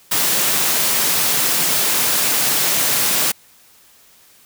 white high-pass noise, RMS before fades -17 dBFS, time 0.11-3.32 s, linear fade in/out 10 ms, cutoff 110 Hz, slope 96 dB/octave, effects white hiss -50 dBFS RMS until 4.45 s

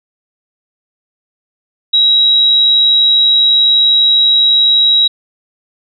sine tone, 3853 Hz, B7, 44 cents flat, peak -6 dBFS, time 1.93-5.08 s, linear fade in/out 10 ms, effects none

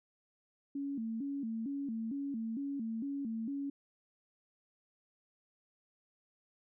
sine tone with vibrato, 250.8 Hz, B3, 27 cents sharp, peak -35 dBFS, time 0.75-3.7 s, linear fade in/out 5 ms, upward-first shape square, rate 2.2 Hz, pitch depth 190 cents each way, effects none

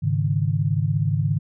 sine chord, Ab suspended fourth, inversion none, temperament equal, 103.83 / 138.59 / 155.56 Hz, Ab2 / Db3 / Eb3, 0 / 0 / 0 cents, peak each -23 dBFS, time 0.02-1.39 s, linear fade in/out 20 ms, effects none

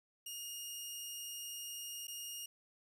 15% pulse tone with dropouts, 2844 Hz, F7, 31 cents sharp, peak -36 dBFS, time 0.26-2.46 s, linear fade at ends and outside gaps 5 ms, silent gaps 2.071-2.08 s, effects 11-bit

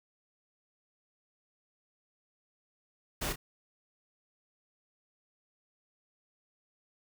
pink noise with echo, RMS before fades -34 dBFS, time 3.21-3.33 s, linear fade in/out 10 ms, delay 30 ms, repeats 1, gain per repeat -9 dB, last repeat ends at 3.36 s, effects none

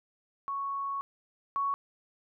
sine tone pair in turn, 1108.7 / 1113.8 Hz, C#6 / C#6, 0 / +8 cents, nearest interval unison, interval 8 cents, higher second, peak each -31 / -27 dBFS, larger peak second, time 0.48-1.01 / 1.56-1.74 s, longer first, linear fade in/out 0 ms, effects none

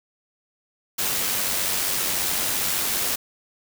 white noise with amplitude modulation, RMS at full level -23 dBFS, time 0.98-3.16 s, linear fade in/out 10 ms, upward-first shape sine, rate 94.6 Hz, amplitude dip 30%, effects none

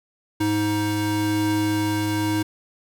square tone pair together, 104.6 / 314.7 Hz, G#2 / D#4, +13 / +20 cents, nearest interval octave + perfect fifth, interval 1907 cents, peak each -27 / -22 dBFS, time 0.4-2.43 s, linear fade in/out 10 ms, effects none

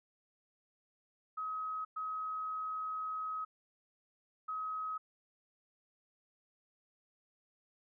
sine tone bursts at uneven times, 1271 Hz, D#6, 36 cents sharp, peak -36 dBFS, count 3, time 1.37-1.85 / 1.96-3.45 / 4.48-4.98 s, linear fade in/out 10 ms, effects none

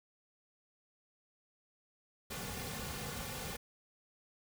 pink noise with comb filter, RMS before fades -42 dBFS, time 2.3-3.57 s, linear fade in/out 10 ms, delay 3.1 ms, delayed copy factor -0.7, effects none

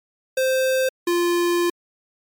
square tone pair in turn, 522 / 347.6 Hz, C5 / F4, -4 / -8 cents, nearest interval perfect fifth, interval 704 cents, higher first, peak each -18 / -18 dBFS, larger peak neither, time 0.37-0.89 / 1.07-1.7 s, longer second, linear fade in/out 5 ms, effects MP3 96 kbps

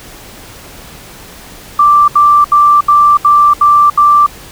sine tone bursts, 1174.7 Hz, D6, in tune, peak -3 dBFS, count 7, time 1.79-4.264 s, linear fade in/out 5 ms, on 290 ms, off 74 ms, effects pink hiss -33 dBFS RMS until 4.51 s

